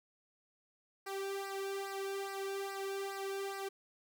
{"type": "tone with flanger", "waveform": "sawtooth", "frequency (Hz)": 392, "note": "G4", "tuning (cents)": 0, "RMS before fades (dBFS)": -40, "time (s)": [1.06, 3.69], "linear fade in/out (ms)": 10, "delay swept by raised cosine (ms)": [0.29, 1.59], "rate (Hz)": 2.4, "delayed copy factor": -0.85, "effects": []}